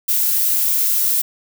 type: noise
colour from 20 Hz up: violet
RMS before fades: -17 dBFS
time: 0.08-1.22 s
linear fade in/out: 10 ms
effects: none